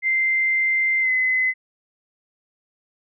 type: tone with pitch glide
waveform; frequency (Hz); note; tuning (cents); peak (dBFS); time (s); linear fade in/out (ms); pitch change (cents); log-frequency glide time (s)
sine; 2085 to 2034; C7 to C7; -7 to -50; -17; 0.02-1.54; 50; -43; 1.01-1.1
effects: none